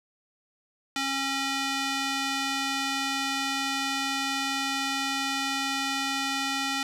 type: tone with band-pass filter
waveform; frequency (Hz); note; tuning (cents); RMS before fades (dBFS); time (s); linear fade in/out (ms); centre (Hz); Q
square; 272.2; C#4; -31; -29; 0.96-6.83; 2; 3400; 0.7
effects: none